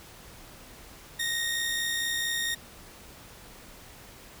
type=tone pair together; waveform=sawtooth; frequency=1864.7 / 3665 Hz; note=A#6 / A#7; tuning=0 / -30 cents; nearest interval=octave; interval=1170 cents; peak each=-26 / -29 dBFS; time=1.19-2.55 s; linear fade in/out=10 ms; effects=pink hiss -49 dBFS RMS until 4.4 s